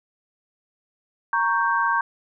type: chord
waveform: sine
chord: G diminished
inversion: first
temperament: equal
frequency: 932.3 / 1108.7 / 1568 Hz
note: Bb5 / Db6 / G6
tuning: 0 / 0 / 0 cents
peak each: -23 dBFS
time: 1.33-2.01 s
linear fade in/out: 2 ms
effects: none